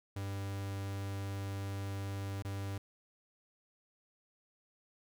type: tone with dropouts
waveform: 45% pulse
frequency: 98.7 Hz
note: G2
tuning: 12 cents sharp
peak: -37 dBFS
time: 0.16-2.78 s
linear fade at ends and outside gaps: 5 ms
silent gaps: 2.424-2.448 s
effects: none